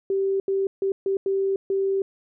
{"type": "tone bursts at uneven times", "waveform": "sine", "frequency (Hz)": 389.1, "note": "G4", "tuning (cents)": -13, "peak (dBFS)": -20, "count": 6, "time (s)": [[0.1, 0.4], [0.48, 0.67], [0.82, 0.92], [1.06, 1.17], [1.26, 1.56], [1.7, 2.02]], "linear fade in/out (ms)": 2, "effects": []}